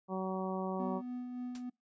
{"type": "harmonic tone", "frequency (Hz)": 188.4, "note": "F#3", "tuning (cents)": 32, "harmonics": [1, 2, 3, 4, 5, 6], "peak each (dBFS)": [-37, -40, -42, -43, -44, -45], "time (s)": [0.08, 1.02], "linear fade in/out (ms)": 50}
{"type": "tone with tremolo", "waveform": "triangle", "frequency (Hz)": 247.9, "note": "B3", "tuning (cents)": 7, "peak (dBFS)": -35, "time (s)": [0.79, 1.7], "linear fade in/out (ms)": 10, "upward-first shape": "sine", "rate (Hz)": 3.5, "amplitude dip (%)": 35}
{"type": "noise with exponential decay", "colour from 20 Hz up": "white", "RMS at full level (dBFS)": -45, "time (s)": [1.55, 1.66], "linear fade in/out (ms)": 1, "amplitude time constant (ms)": 22}
{"effects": ["noise-tail reverb RT60 0.2 s tail -25 dB re dry", "resampled to 16000 Hz"]}